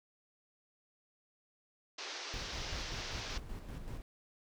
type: band-pass noise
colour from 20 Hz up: white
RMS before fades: -44 dBFS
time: 1.98-3.38 s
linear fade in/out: 5 ms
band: 300 to 5900 Hz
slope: 48 dB/octave
type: noise with tremolo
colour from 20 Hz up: brown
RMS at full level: -42 dBFS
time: 2.34-4.02 s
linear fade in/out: 0 ms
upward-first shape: square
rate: 5.2 Hz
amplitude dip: 45%
effects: none